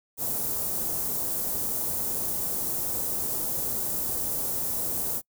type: band-stop noise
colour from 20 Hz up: white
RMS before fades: -29 dBFS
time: 0.17-5.22 s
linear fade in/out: 50 ms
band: 650 to 10000 Hz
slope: 12 dB/octave
effects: noise-tail reverb RT60 0.1 s tail -26 dB re dry